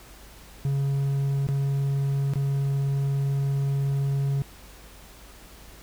triangle tone with dropouts, 138.59 Hz, C#3, in tune, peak -20 dBFS, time 0.65-4.42 s, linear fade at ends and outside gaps 0 ms, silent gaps 1.469-1.488 / 2.336-2.357 s, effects added 50 Hz sine -49 dBFS peak until 5.82 s + pink hiss -49 dBFS RMS until 5.82 s

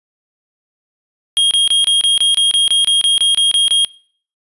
square tone bursts, 3247 Hz, G#7, 40 cents flat, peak -10 dBFS, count 15, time 1.37-3.848 s, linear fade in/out 0 ms, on 140 ms, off 27 ms, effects noise-tail reverb RT60 0.5 s tail -24 dB re dry + resampled to 24000 Hz

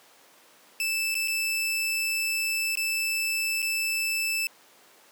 sawtooth tone with dropouts, 2637 Hz, E7, in tune, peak -22 dBFS, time 0.8-4.47 s, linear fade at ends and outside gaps 1 ms, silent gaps 1.144-1.152 / 1.276-1.281 / 2.754-2.772 / 3.62-3.626 s, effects pink hiss -55 dBFS RMS until 5.11 s + high-pass 400 Hz 12 dB/octave

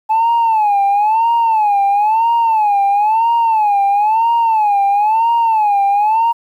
sine tone with vibrato, 862 Hz, A5, 36 cents flat, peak -8 dBFS, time 0.09-6.33 s, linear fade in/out 20 ms, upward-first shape sine, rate 1 Hz, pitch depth 140 cents each way, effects tanh soft clip ceiling -8 dBFS + 8-bit

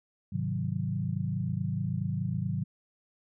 sine chord, Ab dominant seventh, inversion none, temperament equal, 103.83 / 130.81 / 155.56 / 185 Hz, Ab2 / C3 / Eb3 / Gb3, 0 / 0 / 0 / 0 cents, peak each -34 dBFS, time 0.32-2.64 s, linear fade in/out 10 ms, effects none

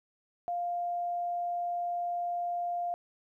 sine tone, 700 Hz, F5, 4 cents sharp, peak -30 dBFS, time 0.48-2.94 s, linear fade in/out 0 ms, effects 12-bit

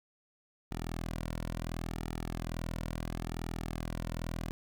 sawtooth tone with flanger, 41.2 Hz, E1, in tune, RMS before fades -38 dBFS, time 0.71-4.51 s, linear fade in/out 0 ms, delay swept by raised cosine 1.9 to 2.44 ms, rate 0.73 Hz, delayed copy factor -0.6, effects none

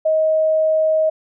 sine tone, 630 Hz, D#5, 21 cents sharp, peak -13 dBFS, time 0.05-1.1 s, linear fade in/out 10 ms, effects none

